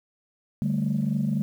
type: chord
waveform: sine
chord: D suspended fourth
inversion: none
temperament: equal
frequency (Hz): 146.83 / 196 / 220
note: D3 / G3 / A3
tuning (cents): 0 / 0 / 0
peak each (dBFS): -26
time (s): 0.62-1.42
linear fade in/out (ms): 0
effects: tanh soft clip ceiling -16 dBFS + 9-bit